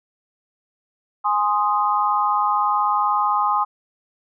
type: chord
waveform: sine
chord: Ab major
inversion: none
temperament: equal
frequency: 830.6 / 1046.5 / 1244.5 Hz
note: Ab5 / C6 / Eb6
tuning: 0 / 0 / 0 cents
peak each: -21 dBFS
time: 1.24-3.65 s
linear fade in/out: 20 ms
effects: none